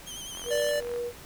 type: tone with vibrato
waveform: 20% pulse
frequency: 3137 Hz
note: G7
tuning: 1 cent sharp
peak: -32 dBFS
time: 0.06-0.72 s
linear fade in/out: 20 ms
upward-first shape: sine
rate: 9.8 Hz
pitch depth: 60 cents each way
type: click train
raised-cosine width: 0.5 ms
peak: -28 dBFS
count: 28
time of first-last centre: 0.35-0.961 s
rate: 44.2 Hz
type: tone with tremolo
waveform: sine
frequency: 479.9 Hz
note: B4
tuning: 50 cents flat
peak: -28 dBFS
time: 0.44-1.13 s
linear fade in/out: 50 ms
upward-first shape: triangle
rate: 2.3 Hz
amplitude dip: 60%
type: tone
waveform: square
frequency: 587.3 Hz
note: D5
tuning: in tune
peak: -26 dBFS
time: 0.5-0.81 s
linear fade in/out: 20 ms
effects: pink hiss -47 dBFS RMS until 1.25 s